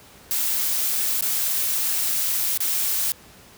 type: noise with dropouts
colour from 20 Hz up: blue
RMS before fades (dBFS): -23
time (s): 0.31-3.12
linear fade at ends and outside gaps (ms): 0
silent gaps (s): 1.209-1.224 / 2.575-2.604
effects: pink hiss -48 dBFS RMS until 3.57 s + high-pass 60 Hz 12 dB/octave